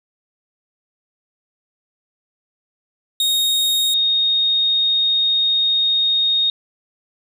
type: tone pair in turn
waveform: 40% pulse / sine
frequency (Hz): 3729 / 3715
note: A#7 / A#7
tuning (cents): 0 / -7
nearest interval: unison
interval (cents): 7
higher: first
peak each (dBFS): -14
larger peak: neither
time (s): 3.2-3.94 / 3.94-6.5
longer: second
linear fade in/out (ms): 2
effects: none